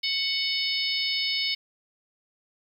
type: harmonic tone with a mistuned harmonic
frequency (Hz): 738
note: F#5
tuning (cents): -5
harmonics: 3 / 4 / 5 / 6 / 7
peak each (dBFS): -31 / -31 / -31 / -31 / -31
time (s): 0.03-1.55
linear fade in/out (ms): 10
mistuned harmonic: 4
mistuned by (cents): +18
effects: 9-bit